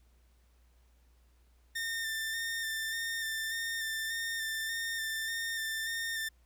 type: tone with vibrato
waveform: sawtooth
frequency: 1804 Hz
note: A6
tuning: 43 cents sharp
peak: -30 dBFS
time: 1.75-6.29 s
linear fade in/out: 10 ms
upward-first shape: square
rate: 1.7 Hz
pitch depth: 20 cents each way
effects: added 60 Hz sine -62 dBFS peak until 6.45 s + pink hiss -73 dBFS RMS until 6.45 s